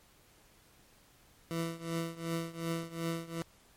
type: tone with tremolo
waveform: 20% pulse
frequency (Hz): 166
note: E3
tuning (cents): +12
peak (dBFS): -26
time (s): 1.51-3.42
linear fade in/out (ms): 0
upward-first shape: triangle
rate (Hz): 2.7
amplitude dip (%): 90
effects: pink hiss -63 dBFS RMS until 3.76 s + MP3 64 kbps